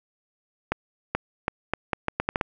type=accelerating click train; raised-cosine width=0.5 ms; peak=-8 dBFS; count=10; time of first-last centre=0.72-2.412 s; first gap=430 ms; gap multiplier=0.77; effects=none